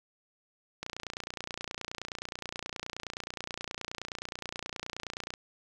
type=click train; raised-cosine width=0.2 ms; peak=-19 dBFS; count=134; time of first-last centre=0.83-5.338 s; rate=29.5 Hz; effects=none